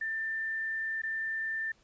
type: tone with dropouts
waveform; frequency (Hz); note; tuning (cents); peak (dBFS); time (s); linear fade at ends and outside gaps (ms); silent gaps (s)
sine; 1785; A6; +24; -31; 0.01-1.72; 5; 1.019-1.034
effects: pink hiss -66 dBFS RMS until 1.83 s + resampled to 16000 Hz